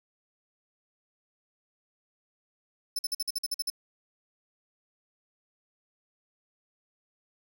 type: tone bursts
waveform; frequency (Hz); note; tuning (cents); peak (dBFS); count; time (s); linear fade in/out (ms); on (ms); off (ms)
sawtooth; 5274; E8; 0; -25; 10; 2.96-3.701; 5; 30; 49
effects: none